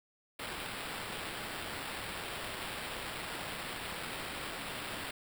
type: noise with sample-and-hold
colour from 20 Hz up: white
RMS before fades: -41 dBFS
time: 0.39-5.11 s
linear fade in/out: 5 ms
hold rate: 6300 Hz
effects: none